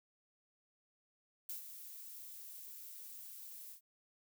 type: noise with ADSR envelope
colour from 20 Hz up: violet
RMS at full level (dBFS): -42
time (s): 1.49-3.81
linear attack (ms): 5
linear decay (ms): 120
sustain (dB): -9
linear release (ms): 100
effects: none